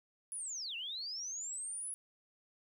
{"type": "linear two-way sweep", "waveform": "sine", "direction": "down then up", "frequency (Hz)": [10480, 2637, 10480], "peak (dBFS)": -39, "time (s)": [0.32, 1.94], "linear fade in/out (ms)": 0, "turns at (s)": 0.76, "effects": ["12-bit"]}